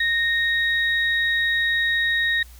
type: tone pair together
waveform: sine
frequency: 1854 / 3784 Hz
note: A#6 / A#7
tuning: -10 / +25 cents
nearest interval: octave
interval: 1235 cents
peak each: -19 / -26 dBFS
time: 0-2.43 s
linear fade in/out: 5 ms
effects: added 60 Hz sine -42 dBFS peak until 2.59 s + white hiss -51 dBFS RMS until 2.59 s